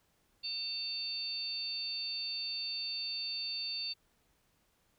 harmonic tone, 900 Hz, A5, 39 cents sharp, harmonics 3 / 4 / 5, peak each -45 / -45 / -36 dBFS, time 0.43-3.94 s, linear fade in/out 20 ms, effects pink hiss -73 dBFS RMS until 4.98 s

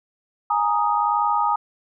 sine chord, Ab suspended second, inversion none, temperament equal, 830.6 / 932.3 / 1244.5 Hz, Ab5 / Bb5 / Eb6, 0 / 0 / 0 cents, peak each -22 dBFS, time 0.5-1.56 s, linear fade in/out 5 ms, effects none

